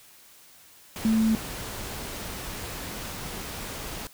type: tone in noise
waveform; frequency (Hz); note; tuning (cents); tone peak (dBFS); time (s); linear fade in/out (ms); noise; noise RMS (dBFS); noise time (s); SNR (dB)
sine; 221.3; A3; +10; -19; 1.05-1.35; 0; pink; -36; 0.96-4.07; +14
effects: white hiss -53 dBFS RMS until 4.13 s